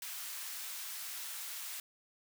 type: high-pass noise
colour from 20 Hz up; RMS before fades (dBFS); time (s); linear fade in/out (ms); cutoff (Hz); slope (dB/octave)
white; -43; 0.02-1.8; 2; 1100; 12
effects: none